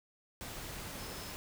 sine tone in noise, 5200 Hz, E8, 24 cents flat, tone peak -53 dBFS, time 0.99-1.31 s, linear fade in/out 0 ms, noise pink, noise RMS -44 dBFS, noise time 0.41-1.36 s, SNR -12 dB, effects none

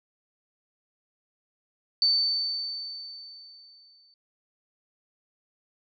sine tone with exponential decay, 4539 Hz, C#8, 40 cents sharp, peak -18 dBFS, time 2.02-4.14 s, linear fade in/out 1 ms, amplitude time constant 460 ms, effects none

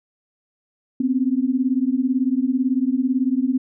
sine beating tone pair, 250 / 268 Hz, B3 / C4, +21 / +42 cents, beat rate 18 Hz, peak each -20 dBFS, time 1-3.58 s, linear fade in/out 5 ms, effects none

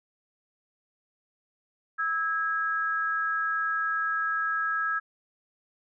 sine tone pair together, 1305 / 1644.2 Hz, E6 / G#6, -18 / -18 cents, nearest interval major third, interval 400 cents, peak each -28 dBFS, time 1.98-5 s, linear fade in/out 20 ms, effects none

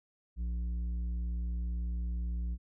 sine tone with tanh clipping, 59 Hz, A#1, 22 cents sharp, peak -33 dBFS, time 0.36-2.58 s, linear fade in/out 50 ms, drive 7 dB, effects none

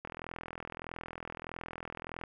click train, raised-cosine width 0.5 ms, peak -25 dBFS, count 92, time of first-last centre 0.05-2.237 s, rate 41.6 Hz, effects none

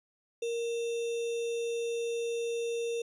sine tone with sample-and-hold, 466.2 Hz, A#4, in tune, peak -30 dBFS, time 0.42-3.02 s, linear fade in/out 5 ms, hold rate 3150 Hz, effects resampled to 22050 Hz

